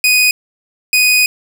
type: tone pair in turn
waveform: sawtooth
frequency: 2489 / 2489 Hz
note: D#7 / D#7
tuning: 0 / 0 cents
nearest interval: unison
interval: 0 cents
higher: neither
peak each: -5 dBFS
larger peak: neither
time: 0.04-0.31 / 0.93-1.26 s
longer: second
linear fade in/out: 2 ms
effects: none